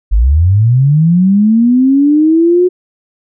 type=linear sweep; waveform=sine; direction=up; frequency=45.93 to 366.8 Hz; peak=-5 dBFS; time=0.11-2.69 s; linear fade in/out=20 ms; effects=none